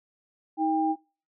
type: tone pair together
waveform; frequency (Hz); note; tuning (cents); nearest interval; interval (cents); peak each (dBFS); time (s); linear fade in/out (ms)
sine; 316.9 / 797.6; D#4 / G5; +32 / +30; octave + major third; 1598; -25; 0.57-0.96; 50
effects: noise-tail reverb RT60 0.4 s tail -25 dB re dry